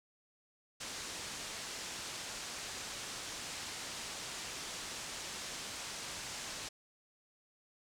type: low-pass noise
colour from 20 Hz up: white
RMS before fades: -44 dBFS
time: 0.8-6.69 s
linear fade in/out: 10 ms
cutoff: 7800 Hz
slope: 24 dB/octave
effects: none